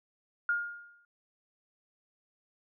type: tone with exponential decay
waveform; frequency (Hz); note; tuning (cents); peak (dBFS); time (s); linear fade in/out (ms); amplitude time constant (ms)
sine; 1418; F6; +26; -24; 0.49-1.05; 2; 120
effects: none